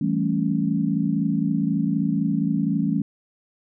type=chord; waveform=sine; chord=A dominant seventh; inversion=second; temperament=equal; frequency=164.81 / 196 / 220 / 277.2 Hz; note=E3 / G3 / A3 / C#4; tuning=0 / 0 / 0 / 0 cents; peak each=-25 dBFS; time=0.01-3.02 s; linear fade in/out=5 ms; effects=none